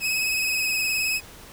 sawtooth tone with vibrato, 2554 Hz, D#7, 45 cents sharp, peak -19 dBFS, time 0-1.21 s, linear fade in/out 50 ms, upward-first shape sine, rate 19 Hz, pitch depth 33 cents each way, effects pink hiss -45 dBFS RMS until 1.52 s

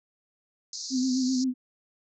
pink band-pass noise, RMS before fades -37 dBFS, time 0.73-1.44 s, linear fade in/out 2 ms, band 4200 to 6900 Hz, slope 96 dB/octave
sine tone with vibrato, 257.4 Hz, C4, 28 cents flat, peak -23 dBFS, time 0.9-1.54 s, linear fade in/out 50 ms, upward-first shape sine, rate 7.8 Hz, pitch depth 44 cents each way
effects none

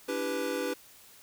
square chord, E minor seventh, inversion third, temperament equal with one note detuned, 287.8 / 329.6 / 392 / 493.9 Hz, D4 / E4 / G4 / B4, -35 / 0 / 0 / 0 cents, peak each -37 / -40 / -37 / -34 dBFS, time 0.08-0.74 s, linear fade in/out 10 ms, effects white hiss -55 dBFS RMS until 1.22 s

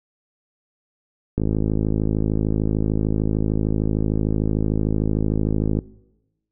click train, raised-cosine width 3 ms, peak -8 dBFS, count 236, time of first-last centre 1.38-5.789 s, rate 53.3 Hz, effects noise-tail reverb RT60 1.0 s tail -21 dB re dry

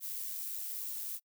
violet noise with amplitude modulation, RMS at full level -38 dBFS, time 0-1.2 s, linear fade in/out 50 ms, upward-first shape sine, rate 103 Hz, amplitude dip 35%, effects noise-tail reverb RT60 0.1 s tail -26 dB re dry

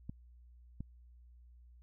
clicks, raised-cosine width 5 ms, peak -29 dBFS, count 2, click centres 0.095 / 0.806 s, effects added 60 Hz sine -56 dBFS peak until 1.82 s

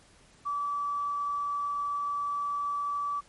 triangle tone with tanh clipping, 1153 Hz, D6, 32 cents flat, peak -28 dBFS, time 0.45-3.21 s, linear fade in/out 20 ms, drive 3 dB, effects pink hiss -59 dBFS RMS until 3.28 s + MP3 48 kbps

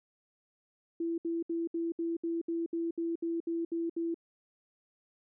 sine tone bursts, 334.1 Hz, E4, 23 cents sharp, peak -30 dBFS, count 13, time 1-4.144 s, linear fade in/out 5 ms, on 180 ms, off 67 ms, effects none

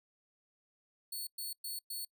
10% pulse tone bursts, 4416 Hz, C#8, 7 cents flat, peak -32 dBFS, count 4, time 1.12-2.05 s, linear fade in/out 5 ms, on 150 ms, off 110 ms, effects noise-tail reverb RT60 0.1 s tail -24 dB re dry

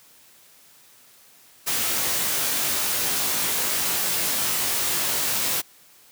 white noise with comb filter, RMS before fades -24 dBFS, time 1.66-5.62 s, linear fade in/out 20 ms, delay 19 ms, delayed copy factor -0.7, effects white hiss -53 dBFS RMS until 6.11 s + high-pass 80 Hz 12 dB/octave

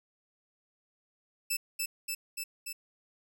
10% pulse tone with echo, 2637 Hz, E7, in tune, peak -20 dBFS, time 1.5-1.57 s, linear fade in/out 10 ms, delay 290 ms, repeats 4, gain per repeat -2 dB, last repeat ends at 2.73 s, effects none

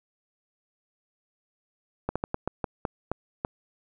slowing click train, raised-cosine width 1 ms, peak -13 dBFS, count 9, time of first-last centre 2.09-3.449 s, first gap 66 ms, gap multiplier 1.26, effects none

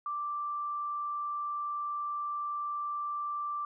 sine tone, 1174.7 Hz, D6, in tune, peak -32 dBFS, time 0.06-3.65 s, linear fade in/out 2 ms, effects none

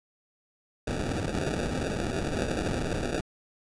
blue noise with sample-and-hold, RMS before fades -30 dBFS, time 0.87-3.21 s, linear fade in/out 5 ms, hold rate 1050 Hz, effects resampled to 22050 Hz

